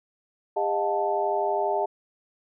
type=tone cluster; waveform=sine; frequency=403.8 / 622 / 714 / 879 Hz; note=G#4 / D#5 / F5 / A5; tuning=-49 / -1 / +38 / -2 cents; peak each=-28 dBFS; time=0.56-1.86 s; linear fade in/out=10 ms; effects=none